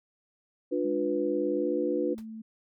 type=chord; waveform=sine; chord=B diminished; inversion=first; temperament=just; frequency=296.3 / 355.6 / 493.9 Hz; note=D4 / F4 / B4; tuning=+15 / +31 / 0 cents; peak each=-30 dBFS; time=0.71-2.15 s; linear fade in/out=20 ms
type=tone with pitch glide; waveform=sine; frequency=207.7 to 221.3 Hz; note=G#3 to A3; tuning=0 to +10 cents; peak=-38 dBFS; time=0.84-2.42 s; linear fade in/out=10 ms; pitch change=+110 cents; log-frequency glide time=1.58-1.66 s
type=noise with exponential decay; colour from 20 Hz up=pink; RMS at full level=-47 dBFS; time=2.18-2.26 s; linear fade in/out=0 ms; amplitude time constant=17 ms
effects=none